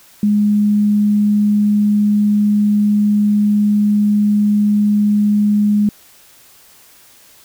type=tone; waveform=sine; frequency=207.7 Hz; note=G#3; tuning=in tune; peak=-10 dBFS; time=0.23-5.89 s; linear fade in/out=2 ms; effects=white hiss -46 dBFS RMS until 7.44 s